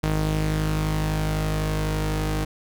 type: tone pair together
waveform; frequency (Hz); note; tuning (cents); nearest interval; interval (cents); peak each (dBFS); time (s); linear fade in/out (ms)
sawtooth; 51.91 / 155.56; G#1 / D#3; 0 / 0; octave + perfect fifth; 1900; -21; 0.03-2.45; 10
effects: none